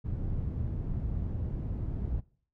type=low-pass noise; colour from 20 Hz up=white; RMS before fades=-33 dBFS; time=0.04-2.21 s; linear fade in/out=20 ms; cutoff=100 Hz; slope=12 dB/octave; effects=noise-tail reverb RT60 0.5 s tail -22 dB re dry